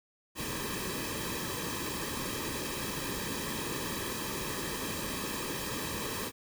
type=noise with comb filter; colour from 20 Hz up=pink; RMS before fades=-36 dBFS; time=0.35-6.32 s; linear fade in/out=50 ms; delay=1.4 ms; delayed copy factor=-0.75; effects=none